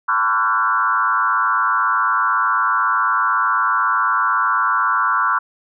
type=tone with frequency modulation; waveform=sine; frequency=1239 Hz; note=D#6; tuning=8 cents flat; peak=-14 dBFS; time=0.08-5.39 s; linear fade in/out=10 ms; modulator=108 Hz; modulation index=2.4; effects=none